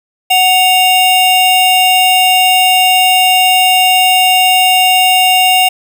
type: tone pair together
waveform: square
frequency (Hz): 740 / 2794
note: F#5 / F7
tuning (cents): 0 / 0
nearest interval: octave + major seventh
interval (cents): 2300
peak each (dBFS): -10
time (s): 0.3-5.69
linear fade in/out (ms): 10
effects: none